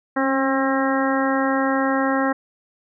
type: harmonic tone with a mistuned harmonic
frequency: 267.8 Hz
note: C4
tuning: 40 cents sharp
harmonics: 1 / 2 / 3 / 4 / 5 / 6 / 7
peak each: -21 / -24 / -26 / -27 / -28 / -29 / -29 dBFS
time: 0.16-2.33 s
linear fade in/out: 10 ms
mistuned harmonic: 1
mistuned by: +20 cents
effects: none